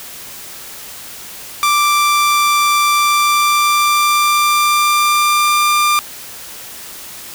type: tone with pitch glide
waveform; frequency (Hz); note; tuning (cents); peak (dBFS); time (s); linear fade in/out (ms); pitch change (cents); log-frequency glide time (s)
sawtooth; 1177 to 1193.4; D6 to D6; +3 to +27; -7; 1.63-5.99; 0; +24; 2.96-5.73
effects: white hiss -32 dBFS RMS until 7.34 s